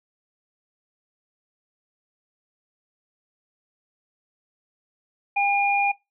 sine tone pair together, 804 / 2424 Hz, G5 / D#7, +44 / -46 cents, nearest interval octave + perfect fifth, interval 1910 cents, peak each -21 / -22 dBFS, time 5.36-5.92 s, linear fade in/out 10 ms, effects noise-tail reverb RT60 0.2 s tail -20 dB re dry

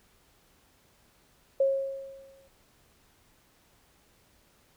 sine tone with exponential decay, 543 Hz, C#5, 36 cents flat, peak -19 dBFS, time 1.6-2.48 s, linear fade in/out 5 ms, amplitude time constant 190 ms, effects pink hiss -64 dBFS RMS until 4.76 s

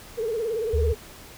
sine tone with vibrato, 450 Hz, A4, 39 cents sharp, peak -24 dBFS, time 0.17-0.95 s, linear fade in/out 20 ms, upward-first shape sine, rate 18 Hz, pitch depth 100 cents each way
sine tone, 75 Hz, D2, 37 cents sharp, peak -20 dBFS, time 0.73-0.93 s, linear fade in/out 10 ms
effects pink hiss -45 dBFS RMS until 1.37 s

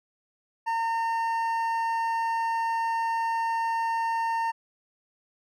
triangle tone pair together, 913.7 / 1820 Hz, A#5 / A#6, -35 / -42 cents, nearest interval octave, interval 1193 cents, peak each -23 / -34 dBFS, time 0.66-4.52 s, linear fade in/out 20 ms, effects none

